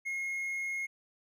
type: tone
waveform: triangle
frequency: 2155 Hz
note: C#7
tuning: 49 cents flat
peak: -31 dBFS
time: 0.05-0.87 s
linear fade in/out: 20 ms
effects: none